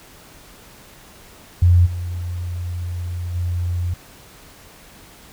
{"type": "tone with level steps", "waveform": "sine", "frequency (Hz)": 88, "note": "F2", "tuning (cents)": 14, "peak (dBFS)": [-9, -23, -19], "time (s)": [1.62, 3.94], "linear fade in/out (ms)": 5, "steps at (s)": [1.85, 3.34], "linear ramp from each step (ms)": 20, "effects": ["pink hiss -45 dBFS RMS until 5.32 s"]}